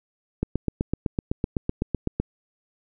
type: click train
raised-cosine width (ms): 3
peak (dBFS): -10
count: 15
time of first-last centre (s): 0.43-2.2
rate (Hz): 7.91
effects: none